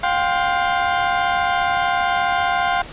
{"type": "chord", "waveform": "30% pulse", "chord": "F suspended second", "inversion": "none", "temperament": "equal with one note detuned", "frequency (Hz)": [709, 784, 1046.5], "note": ["F5", "G5", "C6"], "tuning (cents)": [26, 0, 0], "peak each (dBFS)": [-17, -19, -21], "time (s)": [0.03, 2.82], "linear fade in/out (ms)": 5, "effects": ["pink hiss -36 dBFS RMS until 2.92 s", "resampled to 8000 Hz"]}